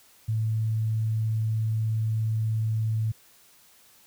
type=tone; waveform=sine; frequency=110.4 Hz; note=A2; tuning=6 cents sharp; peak=-23 dBFS; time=0.28-3.12 s; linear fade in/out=10 ms; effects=white hiss -57 dBFS RMS until 4.06 s